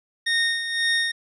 25% pulse tone with tremolo, 1847 Hz, A#6, 16 cents flat, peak -15 dBFS, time 0.26-1.12 s, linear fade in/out 10 ms, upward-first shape sine, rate 1.9 Hz, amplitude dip 60%, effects resampled to 22050 Hz

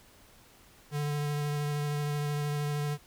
square tone with vibrato, 146.83 Hz, D3, in tune, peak -30 dBFS, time 0.91-2.98 s, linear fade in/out 50 ms, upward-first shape triangle, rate 13 Hz, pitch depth 16 cents each way, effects pink hiss -58 dBFS RMS until 3.06 s

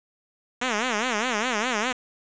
5% pulse tone with vibrato, 231 Hz, A#3, 16 cents flat, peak -12 dBFS, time 0.61-1.93 s, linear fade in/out 10 ms, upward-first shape sine, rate 4.9 Hz, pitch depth 200 cents each way, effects resampled to 16000 Hz + 7-bit

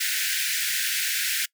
pink high-pass noise, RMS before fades -26 dBFS, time 0-1.46 s, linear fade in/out 10 ms, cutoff 1500 Hz, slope 96 dB/octave, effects noise-tail reverb RT60 0.1 s tail -23 dB re dry

